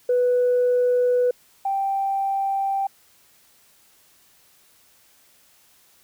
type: tone pair in turn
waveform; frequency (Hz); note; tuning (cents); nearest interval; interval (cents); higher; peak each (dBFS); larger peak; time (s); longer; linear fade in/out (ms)
sine; 493.9 / 784; B4 / G5; 0 / 0; minor sixth; 800; second; -15 / -20; first; 0.09-1.31 / 1.65-2.87; neither; 5
effects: tanh soft clip ceiling -13 dBFS + white hiss -57 dBFS RMS until 6.03 s